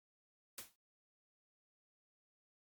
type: noise with exponential decay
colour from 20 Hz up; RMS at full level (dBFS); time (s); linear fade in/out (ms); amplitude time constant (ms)
white; -43; 0.58-0.76; 2; 37
effects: MP3 96 kbps